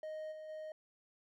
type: tone with level steps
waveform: triangle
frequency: 622.3 Hz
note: D#5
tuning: in tune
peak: -39 / -44 / -41 dBFS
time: 0.03-0.72 s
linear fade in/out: 2 ms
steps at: 0.31 / 0.48 s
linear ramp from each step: 20 ms
effects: none